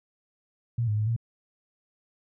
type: tone with pitch steps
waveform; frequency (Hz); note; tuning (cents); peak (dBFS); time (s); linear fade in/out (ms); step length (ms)
sine; 117.8 / 105.6 / 107.2 / 115.6; A#2 / G#2 / A2 / A#2; +19 / +29 / -45 / -14; -23; 0.78-1.164; 5; 96
effects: none